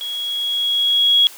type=tone with level ramp; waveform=sine; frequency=3322 Hz; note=G#7; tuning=in tune; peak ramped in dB=-24 to -9 dBFS; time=0.01-1.27 s; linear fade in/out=0 ms; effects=white hiss -39 dBFS RMS until 1.37 s + high-pass 400 Hz 12 dB/octave